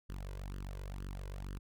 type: tone with flanger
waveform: sawtooth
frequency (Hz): 47.6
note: F#1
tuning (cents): +50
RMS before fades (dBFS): -43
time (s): 0.09-1.59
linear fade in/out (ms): 10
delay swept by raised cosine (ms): 0.63 to 2.03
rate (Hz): 2.1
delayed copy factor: +0.85
effects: none